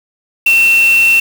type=tone in noise; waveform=sine; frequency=2700 Hz; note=E7; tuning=41 cents sharp; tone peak=-6 dBFS; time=0.46-1.2 s; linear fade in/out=5 ms; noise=white; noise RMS=-24 dBFS; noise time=0.46-1.2 s; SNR=+15 dB; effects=none